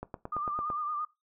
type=click train; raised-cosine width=1 ms; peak=-23 dBFS; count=7; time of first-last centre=0.03-0.702 s; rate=8.93 Hz
type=tone with vibrato; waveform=sine; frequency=1203 Hz; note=D6; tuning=41 cents sharp; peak=-31 dBFS; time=0.32-1.05 s; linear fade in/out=5 ms; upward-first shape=triangle; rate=8.9 Hz; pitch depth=61 cents each way
effects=noise-tail reverb RT60 0.2 s tail -17 dB re dry